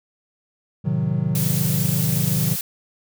triangle chord, A diminished seventh, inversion none, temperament equal with one note detuned, 110 / 130.81 / 156.46 / 185 Hz, A2 / C3 / Eb3 / Gb3, 0 / 0 / +10 / 0 cents, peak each -26 / -22 / -21 / -23 dBFS, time 0.84-2.56 s, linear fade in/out 20 ms
blue noise, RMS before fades -26 dBFS, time 1.35-2.61 s, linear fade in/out 2 ms
effects none

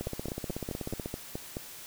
two click trains, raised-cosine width 2 ms, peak -21 / -21 dBFS, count 18 / 8, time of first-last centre 0.01-1.059 / 0.07-1.569 s, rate 16.2 / 4.67 Hz, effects white hiss -46 dBFS RMS until 1.86 s

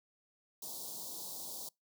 white band-stop noise, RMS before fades -44 dBFS, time 0.62-1.69 s, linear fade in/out 5 ms, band 1000 to 3700 Hz, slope 48 dB/octave, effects noise-tail reverb RT60 0.2 s tail -26 dB re dry + high-pass 150 Hz 12 dB/octave

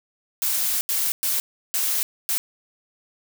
blue noise bursts at uneven times, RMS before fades -23 dBFS, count 5, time 0.42-0.81 / 0.89-1.12 / 1.23-1.4 / 1.74-2.03 / 2.29-2.38 s, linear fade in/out 0 ms, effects none

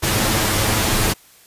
pink noise with comb filter, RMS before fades -18 dBFS, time 0.02-1.14 s, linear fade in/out 20 ms, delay 9.3 ms, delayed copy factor +0.55, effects white hiss -49 dBFS RMS until 1.46 s + resampled to 32000 Hz

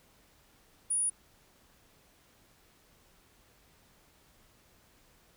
sine tone, 9690 Hz, D#9, 47 cents flat, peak -27 dBFS, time 0.9-1.1 s, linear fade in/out 10 ms, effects pink hiss -64 dBFS RMS until 5.36 s

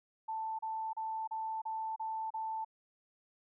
sine tone bursts, 884 Hz, A5, 8 cents sharp, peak -35 dBFS, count 7, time 0.28-2.648 s, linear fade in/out 10 ms, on 310 ms, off 33 ms, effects none

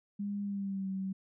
sine tone with pitch glide, 202.7 to 191.43 Hz, G#3 to G3, -42 to -41 cents, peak -33 dBFS, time 0.19-1.13 s, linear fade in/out 10 ms, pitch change -99 cents, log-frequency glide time 0.42-0.88 s, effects none

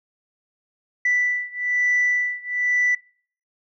sine beating tone pair, 1975.5 / 1976.6 Hz, B6 / B6, 0 / +1 cents, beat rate 1.1 Hz, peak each -21 / -22 dBFS, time 1.05-2.95 s, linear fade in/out 5 ms, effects noise-tail reverb RT60 0.5 s tail -23 dB re dry + tanh soft clip ceiling -13 dBFS

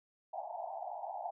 pink band-pass noise, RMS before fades -42 dBFS, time 0.33-1.31 s, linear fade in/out 10 ms, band 640 to 890 Hz, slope 96 dB/octave, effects none

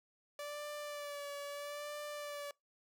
sawtooth tone with vibrato, 581 Hz, D5, 19 cents flat, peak -38 dBFS, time 0.39-2.51 s, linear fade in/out 2 ms, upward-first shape sine, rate 0.77 Hz, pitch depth 31 cents each way, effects noise-tail reverb RT60 0.2 s tail -25 dB re dry

